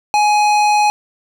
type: tone with hard clipping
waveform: sine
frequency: 837 Hz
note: G#5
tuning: 13 cents sharp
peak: -12 dBFS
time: 0.14-0.9 s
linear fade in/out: 0 ms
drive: 15 dB
effects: none